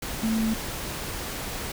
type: tone in noise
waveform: sine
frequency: 222 Hz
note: A3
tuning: 16 cents sharp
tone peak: -22 dBFS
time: 0.23-0.54 s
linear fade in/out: 5 ms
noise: pink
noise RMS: -33 dBFS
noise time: 0.02-1.72 s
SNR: +8 dB
effects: none